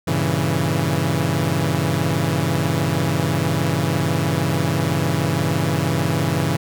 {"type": "chord", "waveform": "sawtooth", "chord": "G diminished seventh", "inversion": "none", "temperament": "equal", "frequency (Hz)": [98, 116.54, 138.59, 164.81], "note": ["G2", "Bb2", "Db3", "Fb3"], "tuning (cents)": [0, 0, 0, 0], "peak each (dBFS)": [-21, -23, -18, -18], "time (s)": [0.07, 6.57], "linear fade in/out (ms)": 10, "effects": []}